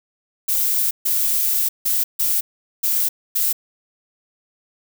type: noise bursts at uneven times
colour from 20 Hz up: violet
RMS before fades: -19 dBFS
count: 6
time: 0.48-0.91 / 1.05-1.69 / 1.85-2.04 / 2.19-2.41 / 2.83-3.09 / 3.35-3.53 s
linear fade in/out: 10 ms
effects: none